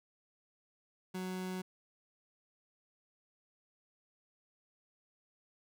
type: tone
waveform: 30% pulse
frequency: 185 Hz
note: F#3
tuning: in tune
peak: -35 dBFS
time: 1.14-1.62 s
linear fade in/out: 10 ms
effects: none